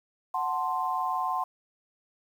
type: chord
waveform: sine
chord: F# diminished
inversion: none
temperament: equal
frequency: 740 / 880 / 1046.5 Hz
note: F#5 / A5 / C6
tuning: 0 / 0 / 0 cents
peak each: -31 / -33 / -29 dBFS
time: 0.34-1.44 s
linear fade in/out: 5 ms
effects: 9-bit